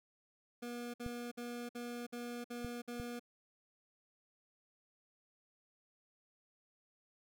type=tone bursts; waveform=25% pulse; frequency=240.2 Hz; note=B3; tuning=48 cents flat; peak=-38 dBFS; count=7; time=0.62-3.196 s; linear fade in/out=10 ms; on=320 ms; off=56 ms
type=clicks; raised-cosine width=5 ms; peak=-31 dBFS; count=3; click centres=1.063 / 2.647 / 2.999 s
effects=none